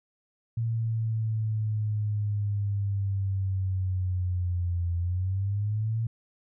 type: linear two-way sweep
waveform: sine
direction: down then up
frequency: 115.1 to 85.9 to 115.1 Hz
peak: -25 dBFS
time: 0.57-6.07 s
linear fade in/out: 5 ms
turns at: 4.97 s
effects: none